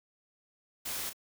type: noise with echo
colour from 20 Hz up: white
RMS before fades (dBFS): -37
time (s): 0.85-1.1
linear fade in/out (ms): 10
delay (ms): 32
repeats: 1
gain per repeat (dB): -8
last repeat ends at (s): 1.132
effects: none

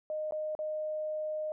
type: tone with dropouts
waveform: sine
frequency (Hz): 616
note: D#5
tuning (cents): -17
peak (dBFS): -32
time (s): 0.1-1.52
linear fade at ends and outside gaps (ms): 1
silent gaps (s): 0.31-0.322 / 0.551-0.59
effects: none

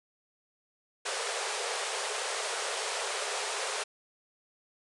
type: band-pass noise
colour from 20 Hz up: pink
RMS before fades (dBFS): -34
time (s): 1.05-3.84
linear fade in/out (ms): 10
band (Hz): 400 to 10000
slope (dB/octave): 96
effects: none

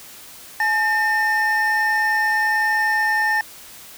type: tone pair together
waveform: triangle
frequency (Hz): 852 / 1805.3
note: G#5 / A6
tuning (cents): +44 / +44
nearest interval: octave + minor second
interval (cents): 1300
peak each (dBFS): -20 / -16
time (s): 0.6-3.41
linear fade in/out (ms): 2
effects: white hiss -41 dBFS RMS until 3.97 s

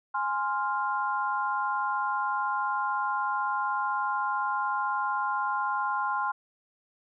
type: chord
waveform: sine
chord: F minor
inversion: first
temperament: equal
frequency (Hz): 830.6 / 1046.5 / 1396.9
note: Ab5 / C6 / F6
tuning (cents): 0 / 0 / 0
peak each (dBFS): -31 / -29 / -32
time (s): 0.14-6.32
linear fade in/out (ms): 10
effects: none

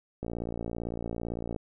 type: click train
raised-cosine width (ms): 2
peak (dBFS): -21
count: 78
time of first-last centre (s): 0.23-1.562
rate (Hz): 57.8
effects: none

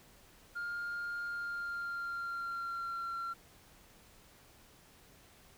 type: tone with pitch glide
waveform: sine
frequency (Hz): 1409 to 1367.3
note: F6 to F6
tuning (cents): +15 to -37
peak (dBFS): -34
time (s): 0.55-3.34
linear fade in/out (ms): 20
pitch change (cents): -52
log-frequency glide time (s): 1.24-3.08
effects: tanh soft clip ceiling -35 dBFS + pink hiss -61 dBFS RMS until 5.57 s

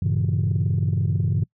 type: chord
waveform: sine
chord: G diminished seventh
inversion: none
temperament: equal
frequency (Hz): 98 / 116.54 / 138.59 / 164.81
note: G2 / Bb2 / Db3 / Fb3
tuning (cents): 0 / 0 / 0 / 0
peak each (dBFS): -21 / -25 / -23 / -25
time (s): 0.02-1.44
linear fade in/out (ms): 5
effects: noise-tail reverb RT60 0.1 s tail -25 dB re dry + tanh soft clip ceiling -14 dBFS

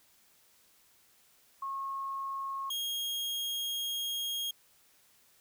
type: tone pair in turn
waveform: sine / 40% pulse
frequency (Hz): 1088 / 3260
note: C#6 / G#7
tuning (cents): -33 / -33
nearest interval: octave + perfect fifth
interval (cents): 1900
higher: second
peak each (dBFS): -34 / -32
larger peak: second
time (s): 1.62-2.7 / 2.7-4.51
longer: second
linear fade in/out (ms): 5
effects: white hiss -65 dBFS RMS until 5.4 s

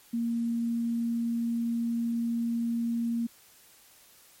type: tone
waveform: sine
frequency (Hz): 233.1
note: A#3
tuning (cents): 0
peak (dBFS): -26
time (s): 0.13-3.27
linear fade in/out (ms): 10
effects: white hiss -57 dBFS RMS until 4.4 s + MP3 64 kbps

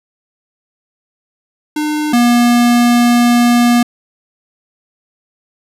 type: tone pair in turn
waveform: square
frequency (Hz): 302.2 / 239.9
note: D4 / A#3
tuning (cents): +50 / +50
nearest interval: major third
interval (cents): 400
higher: first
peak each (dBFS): -15 / -8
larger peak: second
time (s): 1.76-2.13 / 2.13-3.83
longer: second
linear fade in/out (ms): 5
effects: resampled to 32000 Hz

